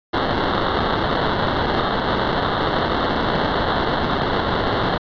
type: noise with sample-and-hold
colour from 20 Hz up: violet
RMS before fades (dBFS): -20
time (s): 0.13-4.98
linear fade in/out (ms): 10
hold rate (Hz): 2450
effects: resampled to 11025 Hz